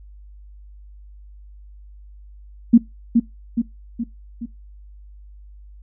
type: tone with echo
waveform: sine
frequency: 233.1 Hz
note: A#3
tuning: in tune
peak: -5 dBFS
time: 2.73-2.78 s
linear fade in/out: 10 ms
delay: 420 ms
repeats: 4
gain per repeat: -5 dB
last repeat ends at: 4.46 s
effects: noise-tail reverb RT60 0.2 s tail -21 dB re dry + added 50 Hz sine -40 dBFS peak until 5.82 s